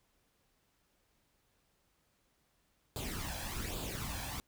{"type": "noise with flanger", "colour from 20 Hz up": "pink", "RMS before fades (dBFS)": -40, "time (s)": [2.96, 4.4], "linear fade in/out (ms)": 0, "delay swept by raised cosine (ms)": [0.25, 1.24], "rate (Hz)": 1.2, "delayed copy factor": 0.65, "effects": ["pink hiss -75 dBFS RMS until 4.47 s"]}